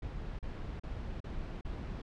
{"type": "noise bursts", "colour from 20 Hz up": "brown", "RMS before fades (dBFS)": -40, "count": 5, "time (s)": [0.02, 2.018], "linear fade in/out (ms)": 5, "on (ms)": 370, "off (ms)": 37, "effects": ["low-pass 4000 Hz 12 dB/octave"]}